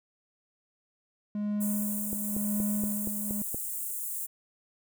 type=tone with tremolo; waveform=triangle; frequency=207.8 Hz; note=G#3; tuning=1 cent sharp; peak=-25 dBFS; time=1.35-3.42 s; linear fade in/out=2 ms; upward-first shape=sine; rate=0.96 Hz; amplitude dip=60%
type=high-pass noise; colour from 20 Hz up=white; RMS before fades=-35 dBFS; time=1.6-4.27 s; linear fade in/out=20 ms; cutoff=7500 Hz; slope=48 dB/octave
type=click train; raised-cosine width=2 ms; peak=-23 dBFS; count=7; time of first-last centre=2.13-3.545 s; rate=4.24 Hz
effects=none